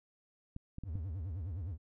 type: clicks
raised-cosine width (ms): 5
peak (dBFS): -30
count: 4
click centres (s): 0.564 / 0.784 / 0.837 / 0.955
type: tone with vibrato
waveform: triangle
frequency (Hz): 87.31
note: F2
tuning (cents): 0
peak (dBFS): -35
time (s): 0.84-1.78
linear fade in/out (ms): 50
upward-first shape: sine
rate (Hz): 9.7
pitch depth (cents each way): 270
effects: none

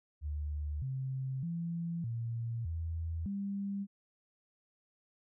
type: tone with pitch steps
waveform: sine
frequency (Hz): 74.3 / 132.1 / 169 / 115.9 / 82.3 / 198.9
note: D2 / C3 / E3 / A#2 / E2 / G3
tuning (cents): +21 / +17 / +43 / -10 / -2 / +25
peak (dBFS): -34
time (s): 0.21-3.87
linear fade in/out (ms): 50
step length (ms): 610
effects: none

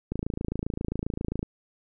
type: click train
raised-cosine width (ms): 3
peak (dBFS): -16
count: 37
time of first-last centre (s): 0.12-1.429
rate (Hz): 27.5
effects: none

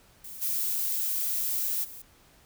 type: noise with level steps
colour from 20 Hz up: violet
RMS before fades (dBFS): -42 / -29 / -44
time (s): 0.24-2.02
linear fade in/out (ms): 5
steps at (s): 0.41 / 1.83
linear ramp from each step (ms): 20
effects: pink hiss -59 dBFS RMS until 2.45 s

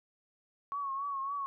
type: tone with vibrato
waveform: sine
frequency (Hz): 1108.7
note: C#6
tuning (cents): 0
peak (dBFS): -33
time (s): 0.72-1.46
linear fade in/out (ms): 0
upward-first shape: triangle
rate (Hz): 3.6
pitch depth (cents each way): 63
effects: none

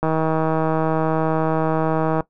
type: click train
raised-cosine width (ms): 1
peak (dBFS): -7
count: 347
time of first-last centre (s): 0.03-2.206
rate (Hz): 159
effects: noise-tail reverb RT60 0.1 s tail -18 dB re dry

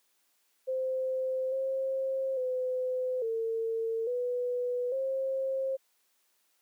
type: tone with pitch steps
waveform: sine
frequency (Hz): 520 / 532 / 509 / 452.3 / 492.6 / 533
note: C5 / C5 / C5 / A4 / B4 / C5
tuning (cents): -11 / +29 / -48 / +48 / -5 / +32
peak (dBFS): -28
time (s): 0.67-5.77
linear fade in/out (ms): 20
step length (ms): 850
effects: white hiss -72 dBFS RMS until 6.61 s + high-pass 300 Hz 12 dB/octave

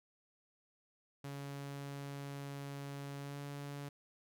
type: tone with pitch glide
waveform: sawtooth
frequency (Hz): 140.6 to 142.48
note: C#3 to C#3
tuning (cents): +25 to +48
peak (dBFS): -39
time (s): 1.24-3.89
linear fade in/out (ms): 5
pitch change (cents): +23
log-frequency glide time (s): 3.19-3.39
effects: none

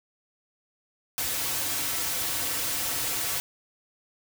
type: noise with comb filter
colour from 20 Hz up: white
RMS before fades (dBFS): -29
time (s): 1.18-3.4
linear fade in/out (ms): 0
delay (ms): 4.9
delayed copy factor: -0.65
effects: none

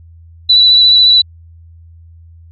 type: tone with vibrato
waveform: sine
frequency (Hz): 3959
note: B7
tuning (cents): +3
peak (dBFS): -4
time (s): 0.49-1.22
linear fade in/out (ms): 10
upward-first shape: triangle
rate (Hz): 14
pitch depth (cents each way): 24
effects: added 83 Hz sine -36 dBFS peak until 2.51 s

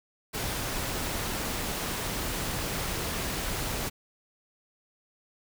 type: noise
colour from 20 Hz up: pink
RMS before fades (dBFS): -32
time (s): 0.33-3.9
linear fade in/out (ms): 20
effects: none

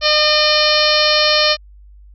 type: harmonic tone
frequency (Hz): 606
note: D#5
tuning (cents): -46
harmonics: 1 / 2 / 3 / 4 / 5 / 6 / 7 / 8 / 9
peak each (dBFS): -17 / -21 / -22 / -21 / -20 / -23 / -17 / -21 / -21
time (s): 0.01-1.57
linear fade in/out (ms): 50
effects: added 50 Hz sine -39 dBFS peak until 2.14 s

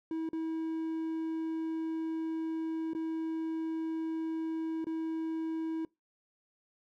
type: tone with dropouts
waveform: triangle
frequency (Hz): 322.6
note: E4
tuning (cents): -37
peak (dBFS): -30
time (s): 0.11-5.85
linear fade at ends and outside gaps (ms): 2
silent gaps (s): 0.29-0.331 / 2.934-2.949 / 4.844-4.868
effects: noise-tail reverb RT60 0.2 s tail -23 dB re dry

